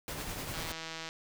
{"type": "noise with tremolo", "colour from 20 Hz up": "pink", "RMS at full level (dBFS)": -38, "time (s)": [0.08, 0.72], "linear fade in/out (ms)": 0, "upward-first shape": "sine", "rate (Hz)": 10, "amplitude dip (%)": 35}
{"type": "click train", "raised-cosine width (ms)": 0.2, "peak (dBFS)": -23, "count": 90, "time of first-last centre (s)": [0.54, 1.089], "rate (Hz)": 162}
{"effects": []}